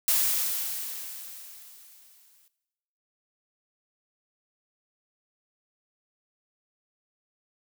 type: noise with exponential decay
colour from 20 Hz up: blue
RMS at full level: -22 dBFS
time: 0.08-2.48 s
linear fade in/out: 1 ms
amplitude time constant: 520 ms
effects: noise-tail reverb RT60 1.0 s tail -17 dB re dry